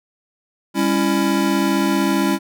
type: chord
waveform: square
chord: C# diminished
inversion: second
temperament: just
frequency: 199.57 / 277.2 / 332.6 Hz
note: G3 / C#4 / E4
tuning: +31 / 0 / +16 cents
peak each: -21 dBFS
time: 0.74-2.39 s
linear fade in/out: 50 ms
effects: none